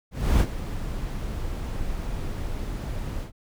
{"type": "noise with ADSR envelope", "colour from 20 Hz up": "brown", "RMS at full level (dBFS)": -17, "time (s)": [0.11, 3.32], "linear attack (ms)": 290, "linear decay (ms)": 57, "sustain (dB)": -13, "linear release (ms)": 100, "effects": []}